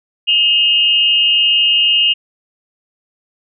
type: tone with amplitude modulation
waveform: sine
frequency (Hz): 2842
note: F7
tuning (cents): +30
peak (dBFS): -6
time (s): 0.27-2.14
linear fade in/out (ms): 20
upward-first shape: sine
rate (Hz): 258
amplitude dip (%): 70
effects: none